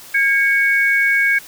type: tone pair together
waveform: sine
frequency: 1626 / 2225 Hz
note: G#6 / C#7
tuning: -37 / +6 cents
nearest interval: perfect fourth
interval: 543 cents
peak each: -15 dBFS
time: 0.14-1.39 s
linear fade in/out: 10 ms
effects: white hiss -39 dBFS RMS until 1.47 s